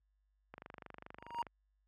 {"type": "click train", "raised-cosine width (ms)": 0.5, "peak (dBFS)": -33, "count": 24, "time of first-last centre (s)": [0.54, 1.467], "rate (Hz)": 24.8}
{"type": "tone with exponential growth", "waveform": "triangle", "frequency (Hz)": 942, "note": "A#5", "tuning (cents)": 18, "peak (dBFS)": -29, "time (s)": [1.18, 1.42], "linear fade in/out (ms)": 2, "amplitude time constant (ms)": 52}
{"effects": ["added 50 Hz sine -70 dBFS peak until 1.87 s", "high-pass 60 Hz 12 dB/octave"]}